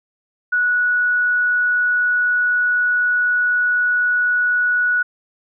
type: tone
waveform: sine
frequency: 1468 Hz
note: F#6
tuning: 14 cents flat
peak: -14 dBFS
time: 0.52-5.03 s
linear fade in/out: 10 ms
effects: none